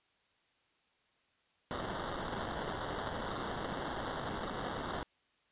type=noise with sample-and-hold; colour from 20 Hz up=white; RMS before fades=-39 dBFS; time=1.71-5.03 s; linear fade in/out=0 ms; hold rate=2450 Hz; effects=white hiss -73 dBFS RMS until 5.51 s + resampled to 8000 Hz